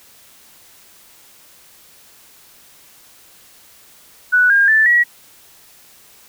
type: tone with pitch steps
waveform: sine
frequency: 1480 / 1614 / 1760 / 1919.3 Hz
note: F#6 / G#6 / A6 / B6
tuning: 0 / -50 / 0 / -50 cents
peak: -9 dBFS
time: 4.32-5.04 s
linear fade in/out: 20 ms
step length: 180 ms
effects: white hiss -47 dBFS RMS until 6.28 s

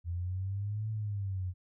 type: exponential two-way sweep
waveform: sine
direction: up then down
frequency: 84.4 to 110 to 89.4 Hz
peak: -32 dBFS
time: 0.04-1.54 s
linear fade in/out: 50 ms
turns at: 0.9 s
effects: none

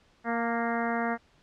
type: harmonic tone with a mistuned harmonic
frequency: 233.1 Hz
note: A#3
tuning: in tune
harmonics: 1 / 2 / 3 / 4 / 5 / 6 / 7 / 8 / 9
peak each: -31 / -35 / -32 / -37 / -38 / -37 / -39 / -38 / -43 dBFS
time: 0.24-1.18 s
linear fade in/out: 50 ms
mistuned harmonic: 4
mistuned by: -26 cents
effects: pink hiss -63 dBFS RMS until 1.42 s + low-pass 5000 Hz 12 dB/octave

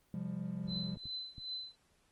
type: chord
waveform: triangle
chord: C suspended fourth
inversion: none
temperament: equal with one note detuned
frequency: 130.81 / 174.61 / 199.88 Hz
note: C3 / F3 / G3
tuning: 0 / 0 / +34 cents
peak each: -43 / -38 / -39 dBFS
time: 0.14-0.96 s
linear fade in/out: 2 ms
type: tone with tremolo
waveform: sine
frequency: 4037 Hz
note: B7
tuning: 37 cents sharp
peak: -37 dBFS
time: 0.67-1.76 s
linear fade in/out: 50 ms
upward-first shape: triangle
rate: 2.6 Hz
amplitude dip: 95%
type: clicks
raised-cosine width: 5 ms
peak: -37 dBFS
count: 3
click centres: 0.971 / 1.056 / 1.382 s
effects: pink hiss -72 dBFS RMS until 2.11 s + Opus 24 kbps

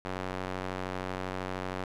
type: tone with band-pass filter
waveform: square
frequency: 46.44 Hz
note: F#1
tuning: 7 cents sharp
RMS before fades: -36 dBFS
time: 0.05-1.84 s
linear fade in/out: 0 ms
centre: 1000 Hz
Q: 0.51
effects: none

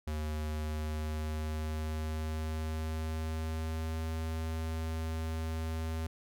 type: tone with pitch glide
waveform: square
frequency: 76.7 to 80.37 Hz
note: D#2 to E2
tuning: -24 to -43 cents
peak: -34 dBFS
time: 0.07-6.07 s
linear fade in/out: 5 ms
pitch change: +81 cents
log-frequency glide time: 0.48-4.1 s
effects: none

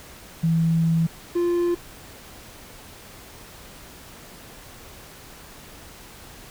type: tone pair in turn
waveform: sine / triangle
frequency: 164.2 / 347.9 Hz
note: E3 / F4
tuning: -6 / -7 cents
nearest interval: octave + minor second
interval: 1299 cents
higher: second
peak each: -17 / -17 dBFS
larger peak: neither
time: 0.43-1.07 / 1.35-1.75 s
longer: first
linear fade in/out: 10 ms
effects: pink hiss -44 dBFS RMS until 6.5 s

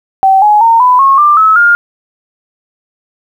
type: tone with pitch steps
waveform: sine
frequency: 770 / 839.7 / 915.7 / 998.6 / 1088.9 / 1187.5 / 1295 / 1412.2 Hz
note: G5 / G#5 / A#5 / B5 / C#6 / D6 / E6 / F6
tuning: -31 / +19 / -31 / +19 / -31 / +19 / -31 / +19 cents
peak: -3 dBFS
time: 0.23-1.75 s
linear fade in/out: 0 ms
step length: 190 ms
effects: 7-bit

